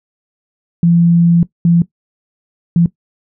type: tone bursts at uneven times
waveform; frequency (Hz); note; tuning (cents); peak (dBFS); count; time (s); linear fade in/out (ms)
sine; 170.3; F3; -43; -6; 3; 0.83-1.43 / 1.65-1.82 / 2.76-2.86; 2
effects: noise-tail reverb RT60 0.1 s tail -17 dB re dry